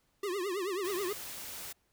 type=tone with vibrato; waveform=square; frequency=379.9 Hz; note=F#4; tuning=46 cents sharp; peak=-33 dBFS; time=0.23-1.13 s; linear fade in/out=5 ms; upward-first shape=triangle; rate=9.3 Hz; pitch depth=190 cents each way
type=noise; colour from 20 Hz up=white; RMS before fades=-43 dBFS; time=0.84-1.73 s; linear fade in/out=10 ms
effects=pink hiss -74 dBFS RMS until 1.92 s